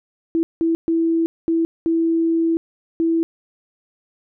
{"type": "tone bursts at uneven times", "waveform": "sine", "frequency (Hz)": 329.6, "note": "E4", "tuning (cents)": 0, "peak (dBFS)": -15, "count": 6, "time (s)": [[0.35, 0.43], [0.61, 0.75], [0.88, 1.26], [1.48, 1.65], [1.86, 2.57], [3, 3.23]], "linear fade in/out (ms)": 0, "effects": []}